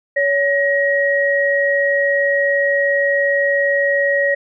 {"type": "tone pair together", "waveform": "sine", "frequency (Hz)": [563, 1893.7], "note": ["C#5", "A#6"], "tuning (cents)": [27, 27], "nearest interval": "octave + major sixth", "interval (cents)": 2100, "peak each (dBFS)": -16, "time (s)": [0.16, 4.35], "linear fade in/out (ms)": 10, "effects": []}